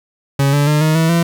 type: tone with pitch steps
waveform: 40% pulse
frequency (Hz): 139 / 144.48 / 150.19 / 156.11 / 162.27 / 168.68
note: C#3 / D3 / D3 / D#3 / E3 / E3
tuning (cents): +5 / -28 / +39 / +6 / -27 / +40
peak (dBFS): -10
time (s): 0.39-1.23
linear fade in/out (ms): 5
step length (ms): 140
effects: 8-bit